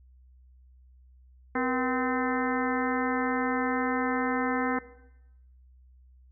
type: harmonic tone with a mistuned harmonic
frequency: 257.3 Hz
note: C4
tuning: 29 cents flat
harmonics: 1 / 2 / 3 / 4 / 5 / 6 / 7 / 8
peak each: -29 / -32 / -34 / -35 / -36 / -37 / -37 / -38 dBFS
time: 1.55-4.79 s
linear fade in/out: 5 ms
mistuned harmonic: 2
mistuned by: -110 cents
effects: noise-tail reverb RT60 0.9 s tail -17 dB re dry + added 63 Hz sine -53 dBFS peak until 6.31 s